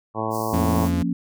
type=harmonic tone; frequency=110.4 Hz; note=A2; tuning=6 cents sharp; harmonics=1 / 2 / 3 / 4 / 5 / 6 / 7 / 8 / 9 / 10; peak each=-32 / -32 / -32 / -32 / -32 / -32 / -32 / -32 / -32 / -32 dBFS; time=0.14-0.89 s; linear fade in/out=50 ms
type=high-pass noise; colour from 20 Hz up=white; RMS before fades=-38 dBFS; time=0.3-0.92 s; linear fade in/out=50 ms; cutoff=4400 Hz; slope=96 dB/octave
type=chord; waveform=sine; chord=Bb minor; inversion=second; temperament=equal; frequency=174.61 / 233.1 / 277.2 Hz; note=F3 / Bb3 / Db4; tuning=0 / 0 / 0 cents; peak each=-24 / -26 / -25 dBFS; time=0.53-1.13 s; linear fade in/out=2 ms
type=tone; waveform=45% pulse; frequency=85.8 Hz; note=F2; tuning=30 cents flat; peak=-23 dBFS; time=0.53-1.03 s; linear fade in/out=10 ms
effects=none